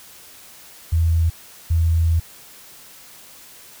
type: tone bursts at uneven times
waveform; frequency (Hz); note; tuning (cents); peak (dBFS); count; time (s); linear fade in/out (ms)
sine; 82.4; E2; 0; -14; 2; 0.92-1.3 / 1.7-2.2; 10
effects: white hiss -44 dBFS RMS until 3.8 s